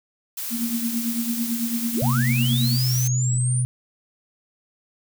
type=noise; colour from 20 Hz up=blue; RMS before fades=-30 dBFS; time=0.37-3.08 s; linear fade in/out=5 ms
type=tone with tremolo; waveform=sine; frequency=233.1 Hz; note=A#3; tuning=in tune; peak=-20 dBFS; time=0.5-2.78 s; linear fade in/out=50 ms; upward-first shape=triangle; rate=9 Hz; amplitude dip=75%
type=linear sweep; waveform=sine; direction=up; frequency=96.7 to 9530 Hz; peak=-26 dBFS; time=1.93-3.65 s; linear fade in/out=50 ms
type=tone with pitch glide; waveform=sine; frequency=128.2 to 125.06 Hz; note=C3 to B2; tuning=-35 to +22 cents; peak=-19 dBFS; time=2.02-3.65 s; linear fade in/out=0 ms; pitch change=-43 cents; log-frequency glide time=2.3-3.36 s
effects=none